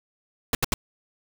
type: noise bursts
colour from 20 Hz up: pink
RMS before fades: -22 dBFS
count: 3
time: 0.53-0.74 s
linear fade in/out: 2 ms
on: 20 ms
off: 75 ms
effects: none